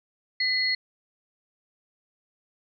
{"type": "tone pair together", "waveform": "sine", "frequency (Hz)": [2019, 4314], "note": ["B6", "C#8"], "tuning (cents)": [38, -48], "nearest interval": "octave + minor second", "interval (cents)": 1314, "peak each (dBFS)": -25, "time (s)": [0.4, 0.75], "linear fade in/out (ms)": 5, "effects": []}